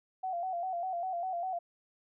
sine tone with vibrato, 720 Hz, F#5, 47 cents flat, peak -32 dBFS, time 0.23-1.59 s, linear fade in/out 10 ms, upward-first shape square, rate 5 Hz, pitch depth 74 cents each way, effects none

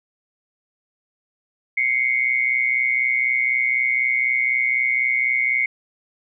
sine tone pair together, 2093 / 2217 Hz, C7 / C#7, 0 / 0 cents, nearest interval minor second, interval 100 cents, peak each -20 dBFS, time 1.77-5.66 s, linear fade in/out 5 ms, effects none

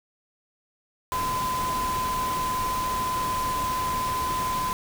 sine tone in noise, 1018 Hz, C6, 48 cents flat, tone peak -25 dBFS, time 1.12-4.73 s, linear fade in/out 0 ms, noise pink, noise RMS -33 dBFS, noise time 1.12-4.73 s, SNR +5 dB, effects none

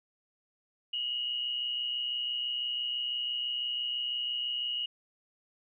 sine tone pair together, 2874 / 3000 Hz, F7 / F#7, +49 / +23 cents, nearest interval minor second, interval 74 cents, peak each -31 / -40 dBFS, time 0.93-4.86 s, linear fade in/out 5 ms, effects none

